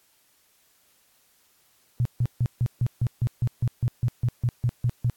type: tone bursts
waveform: sine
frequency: 121 Hz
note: B2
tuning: 35 cents flat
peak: -19 dBFS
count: 16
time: 2-5.098 s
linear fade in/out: 0 ms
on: 53 ms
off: 150 ms
effects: white hiss -63 dBFS RMS until 5.16 s + AAC 64 kbps